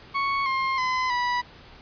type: tone with pitch steps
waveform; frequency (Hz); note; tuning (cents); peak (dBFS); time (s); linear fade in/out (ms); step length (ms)
30% pulse; 1108.7 / 1063.5 / 1020.2 / 978.7; C#6 / C6 / C6 / B5; 0 / +28 / -44 / -16; -20; 0.14-1.42; 20; 320
effects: pink hiss -48 dBFS RMS until 1.81 s + resampled to 11025 Hz